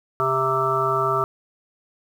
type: harmonic tone with a mistuned harmonic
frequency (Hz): 132.2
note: C3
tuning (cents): +18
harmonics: 1 / 3 / 5 / 7 / 9 / 10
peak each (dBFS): -30 / -25 / -27 / -30 / -23 / -24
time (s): 0.2-1.24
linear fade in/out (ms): 0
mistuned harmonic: 9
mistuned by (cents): -28
effects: 8-bit